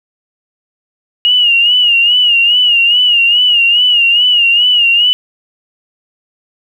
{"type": "tone with vibrato", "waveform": "sine", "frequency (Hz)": 2867, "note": "F7", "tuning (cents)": 45, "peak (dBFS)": -6, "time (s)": [1.25, 5.13], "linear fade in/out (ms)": 0, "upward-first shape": "sine", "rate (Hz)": 2.4, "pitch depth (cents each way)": 74, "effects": ["7-bit"]}